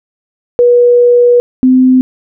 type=tone pair in turn; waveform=sine; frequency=484.7 / 256.8 Hz; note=B4 / C4; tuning=-32 / -32 cents; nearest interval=major seventh; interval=1100 cents; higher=first; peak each=-3 dBFS; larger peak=neither; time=0.59-1.4 / 1.63-2.01 s; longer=first; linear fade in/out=0 ms; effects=none